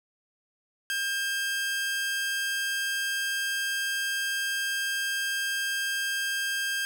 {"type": "tone pair together", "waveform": "sawtooth", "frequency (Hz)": [1600, 2611], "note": ["G6", "E7"], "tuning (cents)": [35, -17], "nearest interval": "minor sixth", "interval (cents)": 848, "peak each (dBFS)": [-24, -36], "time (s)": [0.9, 6.85], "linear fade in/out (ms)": 0, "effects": []}